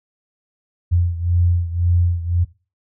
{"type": "beating tone pair", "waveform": "sine", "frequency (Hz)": [86.6, 88.5], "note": ["F2", "F2"], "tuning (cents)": [-14, 23], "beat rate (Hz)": 1.9, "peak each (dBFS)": [-16, -20], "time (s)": [0.91, 2.45], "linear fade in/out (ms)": 20, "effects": ["noise-tail reverb RT60 0.3 s tail -17 dB re dry"]}